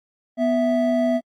triangle tone pair together, 246.9 / 658.5 Hz, B3 / E5, 0 / -2 cents, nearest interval octave + perfect fourth, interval 1698 cents, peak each -18 dBFS, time 0.37-1.21 s, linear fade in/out 50 ms, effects AAC 48 kbps

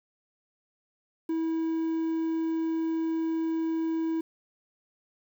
triangle tone with quantisation, 324.5 Hz, E4, 27 cents flat, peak -24 dBFS, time 1.29-4.21 s, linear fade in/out 5 ms, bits 9, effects none

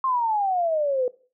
sine exponential sweep, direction down, 1074 to 490 Hz, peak -20 dBFS, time 0.04-1.08 s, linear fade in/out 2 ms, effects noise-tail reverb RT60 0.4 s tail -20 dB re dry

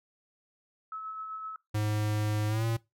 sine tone with tremolo, 1296 Hz, E6, 30 cents flat, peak -35 dBFS, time 0.92-1.56 s, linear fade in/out 2 ms, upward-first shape sine, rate 7.8 Hz, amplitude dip 30%
square tone with pitch glide, 106 to 114.27 Hz, G#2 to A#2, +36 to -34 cents, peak -28 dBFS, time 1.74-2.77 s, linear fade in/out 10 ms, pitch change +130 cents, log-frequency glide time 2.48-2.65 s
effects noise-tail reverb RT60 0.2 s tail -20 dB re dry

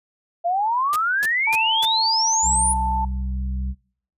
sine exponential sweep, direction up, 670 to 10100 Hz, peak -18 dBFS, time 0.44-2.74 s, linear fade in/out 20 ms
white noise bursts, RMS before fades -29 dBFS, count 4, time 0.93-1.852 s, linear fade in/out 0 ms, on 28 ms, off 270 ms
sine tone with pitch glide, 891 to 883.8 Hz, A5 to A5, +22 to +7 cents, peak -21 dBFS, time 1.47-3.05 s, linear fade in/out 5 ms, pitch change -15 cents, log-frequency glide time 2.32-2.41 s
harmonic tone, 64.2 Hz, C2, 32 cents flat, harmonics 1 / 2 / 3, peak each -23 / -40 / -34 dBFS, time 2.42-3.75 s, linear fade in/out 50 ms
effects noise-tail reverb RT60 0.6 s tail -24 dB re dry + resampled to 32000 Hz

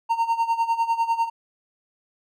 triangle tone with tremolo, 919 Hz, A#5, 25 cents flat, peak -15 dBFS, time 0.09-1.3 s, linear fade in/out 20 ms, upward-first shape sine, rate 10 Hz, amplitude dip 80%, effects none

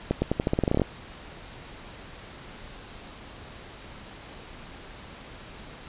accelerating click train, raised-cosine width 2 ms, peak -9 dBFS, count 14, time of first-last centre 0.11-0.818 s, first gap 110 ms, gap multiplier 0.87, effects pink hiss -44 dBFS RMS until 5.88 s + resampled to 8000 Hz

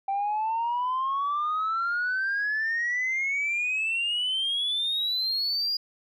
sine exponential sweep, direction up, 779 to 4881 Hz, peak -23 dBFS, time 0.08-5.77 s, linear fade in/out 5 ms, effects tanh soft clip ceiling -22 dBFS

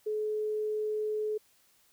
sine tone, 427.5 Hz, A4, 50 cents flat, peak -29 dBFS, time 0.06-1.38 s, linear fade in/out 10 ms, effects white hiss -66 dBFS RMS until 1.92 s

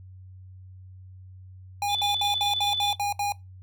square tone bursts, 816 Hz, G#5, 31 cents flat, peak -25 dBFS, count 8, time 1.82-3.322 s, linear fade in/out 2 ms, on 130 ms, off 66 ms
sine tone with tremolo, 3489 Hz, A7, 15 cents flat, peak -23 dBFS, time 1.88-2.96 s, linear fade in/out 50 ms, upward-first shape square, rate 19 Hz, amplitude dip 35%
effects noise-tail reverb RT60 0.2 s tail -21 dB re dry + added 93 Hz sine -43 dBFS peak until 3.62 s

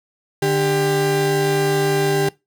35% pulse tone pair together, 148.8 / 397.2 Hz, D3 / G4, +23 / +23 cents, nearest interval octave + perfect fourth, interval 1700 cents, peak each -19 / -16 dBFS, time 0.42-2.29 s, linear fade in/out 5 ms, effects noise-tail reverb RT60 0.2 s tail -21 dB re dry

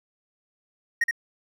triangle tone with echo, 1872 Hz, A#6, 7 cents sharp, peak -17 dBFS, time 1.01-1.04 s, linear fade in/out 5 ms, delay 71 ms, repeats 1, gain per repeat -3 dB, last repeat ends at 1.111 s, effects none

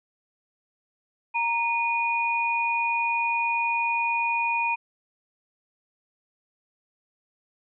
sine tone pair together, 932.3 / 2460 Hz, A#5 / D#7, 0 / -20 cents, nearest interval octave + perfect fourth, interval 1680 cents, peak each -25 dBFS, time 1.34-4.76 s, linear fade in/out 20 ms, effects none

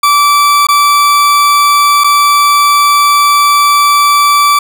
40% pulse tone with dropouts, 1160 Hz, D6, 22 cents flat, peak -4 dBFS, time 0.03-4.59 s, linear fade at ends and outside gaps 5 ms, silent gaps 0.67-0.686 / 2.038-2.042 s, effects none

